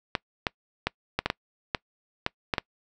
clicks, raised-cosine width 0.3 ms, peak -8 dBFS, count 10, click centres 0.152 / 0.468 / 0.87 / 1.19 / 1.26 / 1.301 / 1.748 / 2.264 / 2.538 / 2.582 s, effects noise-tail reverb RT60 0.1 s tail -25 dB re dry

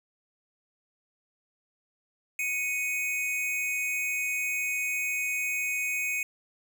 square tone pair together, 2215 / 2507 Hz, C#7 / D#7, -2 / +12 cents, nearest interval major second, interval 214 cents, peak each -33 / -30 dBFS, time 2.39-6.23 s, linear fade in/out 2 ms, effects none

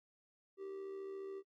triangle tone with amplitude modulation, 389.1 Hz, G4, 13 cents flat, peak -39 dBFS, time 0.57-1.43 s, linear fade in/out 50 ms, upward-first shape sine, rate 74.3 Hz, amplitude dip 50%, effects noise-tail reverb RT60 0.1 s tail -19 dB re dry

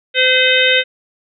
harmonic tone with a mistuned harmonic, 513 Hz, C5, 34 cents flat, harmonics 1 / 3 / 4 / 5 / 6 / 7, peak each -17 / -17 / -17 / -17 / -17 / -17 dBFS, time 0.14-0.84 s, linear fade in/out 50 ms, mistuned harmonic 7, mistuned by +44 cents, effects none

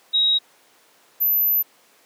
sine tone pair in turn, 3807 / 12086 Hz, A#7 / F#9, +36 / +36 cents, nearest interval octave + minor sixth, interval 2000 cents, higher second, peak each -15 / -16 dBFS, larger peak first, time 0.13-0.39 / 1.2-1.63 s, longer second, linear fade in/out 20 ms, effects pink hiss -55 dBFS RMS until 2.05 s + high-pass 400 Hz 12 dB/octave

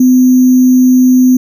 sine tone with sample-and-hold, 254.4 Hz, C4, 48 cents flat, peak -3 dBFS, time 0-1.37 s, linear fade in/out 5 ms, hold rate 6300 Hz, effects none

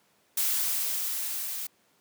blue noise with level ramp, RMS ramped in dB -26 to -35 dBFS, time 0.37-1.67 s, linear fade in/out 5 ms, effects pink hiss -66 dBFS RMS until 2 s + high-pass 200 Hz 12 dB/octave

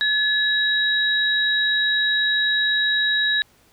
sine tone pair together, 1709 / 3837 Hz, G#6 / A#7, +49 / +49 cents, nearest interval octave + major second, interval 1400 cents, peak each -20 dBFS, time 0.01-3.42 s, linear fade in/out 0 ms, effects pink hiss -57 dBFS RMS until 3.72 s

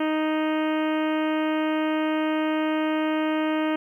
harmonic tone, 311.1 Hz, D#4, in tune, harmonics 1 / 2 / 3 / 4 / 5 / 6 / 7 / 8 / 9 / 10, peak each -23 / -29 / -33 / -35 / -37 / -39 / -40 / -41 / -42 / -43 dBFS, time 0-3.76 s, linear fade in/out 5 ms, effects 10-bit

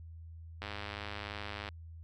click train, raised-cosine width 0.3 ms, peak -24 dBFS, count 111, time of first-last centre 0.62-1.688 s, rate 103 Hz, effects added 82 Hz sine -46 dBFS peak until 2.03 s

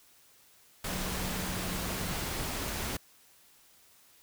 sine tone in noise, 185 Hz, F#3, in tune, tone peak -40 dBFS, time 0.9-2.12 s, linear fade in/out 5 ms, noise pink, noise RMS -35 dBFS, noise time 0.84-2.97 s, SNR -8 dB, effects white hiss -61 dBFS RMS until 4.22 s

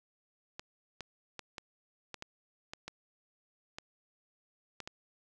clicks, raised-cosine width 0.2 ms, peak -24 dBFS, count 11, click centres 0.595 / 1.007 / 1.393 / 1.582 / 2.143 / 2.224 / 2.735 / 2.88 / 3.785 / 4.803 / 4.875 s, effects none

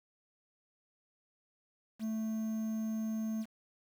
triangle tone with quantisation, 220 Hz, A3, in tune, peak -31 dBFS, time 1.99-3.46 s, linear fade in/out 50 ms, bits 9, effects none

